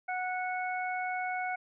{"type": "harmonic tone", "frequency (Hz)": 736, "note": "F#5", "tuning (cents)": -9, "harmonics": [1, 2, 3], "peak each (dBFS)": [-33, -38, -38], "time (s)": [0.08, 1.56], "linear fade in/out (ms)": 10, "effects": []}